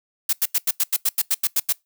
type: noise bursts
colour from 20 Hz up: blue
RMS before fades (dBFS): -19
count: 12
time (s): 0.29-1.726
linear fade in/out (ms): 5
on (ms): 39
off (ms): 88
effects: noise-tail reverb RT60 0.2 s tail -25 dB re dry